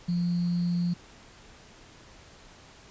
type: tone with sample-and-hold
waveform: sine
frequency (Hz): 174.61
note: F3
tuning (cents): 0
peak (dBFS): -24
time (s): 0.08-0.94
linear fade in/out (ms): 10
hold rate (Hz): 4410
effects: pink hiss -52 dBFS RMS until 2.9 s + resampled to 16000 Hz